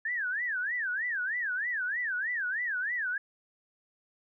sine tone with vibrato, 1700 Hz, G#6, 40 cents sharp, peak -29 dBFS, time 0.05-3.18 s, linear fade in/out 5 ms, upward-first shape sine, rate 3.2 Hz, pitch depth 270 cents each way, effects none

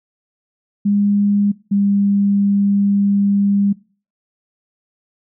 sine tone pair in turn, 203.2 / 200.6 Hz, G#3 / G3, -38 / +40 cents, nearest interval unison, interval 22 cents, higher first, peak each -12 / -12 dBFS, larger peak neither, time 0.85-1.52 / 1.71-3.73 s, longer second, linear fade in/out 10 ms, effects noise-tail reverb RT60 0.4 s tail -22 dB re dry

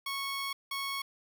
15% pulse tone pair in turn, 1103 / 1103 Hz, C#6 / C#6, -9 / -9 cents, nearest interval unison, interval 0 cents, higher neither, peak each -27 dBFS, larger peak neither, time 0.06-0.53 / 0.71-1.02 s, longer first, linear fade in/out 5 ms, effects none

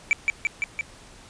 triangle tone with echo, 2322 Hz, D7, 20 cents flat, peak -14 dBFS, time 0.11-0.13 s, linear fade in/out 0 ms, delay 170 ms, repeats 4, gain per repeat -2 dB, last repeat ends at 0.81 s, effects pink hiss -48 dBFS RMS until 1.29 s + resampled to 22050 Hz

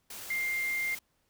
sine tone in noise, 2100 Hz, C7, 6 cents sharp, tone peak -29 dBFS, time 0.3-0.95 s, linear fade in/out 5 ms, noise white, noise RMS -43 dBFS, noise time 0.1-0.99 s, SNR +11 dB, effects pink hiss -74 dBFS RMS until 1.29 s

